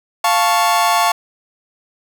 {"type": "chord", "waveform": "40% pulse", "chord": "F augmented", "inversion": "none", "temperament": "equal", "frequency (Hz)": [698.5, 880, 1108.7], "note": ["F5", "A5", "C#6"], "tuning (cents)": [0, 0, 0], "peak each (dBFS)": -16, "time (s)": [0.24, 1.12], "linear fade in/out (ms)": 5, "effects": []}